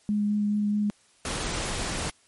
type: tone with vibrato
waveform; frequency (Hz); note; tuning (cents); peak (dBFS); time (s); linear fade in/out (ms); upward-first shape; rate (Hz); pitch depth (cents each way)
sine; 207.7; G#3; 0; -22; 0.09-0.9; 0; sine; 4.7; 11
type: noise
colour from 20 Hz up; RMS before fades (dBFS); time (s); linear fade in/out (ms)
pink; -30; 1.25-2.1; 2
effects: white hiss -61 dBFS RMS until 2.27 s + MP3 48 kbps